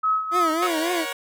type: tone with tremolo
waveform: sine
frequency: 1282 Hz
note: E6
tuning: 49 cents flat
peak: -17 dBFS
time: 0.03-0.67 s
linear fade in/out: 10 ms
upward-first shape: sine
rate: 3.3 Hz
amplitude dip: 70%
type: tone with vibrato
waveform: 25% pulse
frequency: 334.8 Hz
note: E4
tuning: 27 cents sharp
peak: -19 dBFS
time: 0.31-1.06 s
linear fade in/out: 50 ms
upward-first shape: triangle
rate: 3.7 Hz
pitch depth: 150 cents each way
type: chord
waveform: 10% pulse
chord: F# major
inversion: first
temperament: equal with one note detuned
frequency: 474 / 554.4 / 740 Hz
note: A#4 / C#5 / F#5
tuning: +29 / 0 / 0 cents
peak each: -25 / -22 / -25 dBFS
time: 0.62-1.13 s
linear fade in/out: 5 ms
effects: none